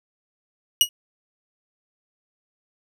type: tone with exponential decay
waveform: sawtooth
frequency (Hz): 2900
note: F#7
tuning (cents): -35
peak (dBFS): -5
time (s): 0.81-0.89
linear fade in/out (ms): 1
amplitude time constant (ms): 17
effects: none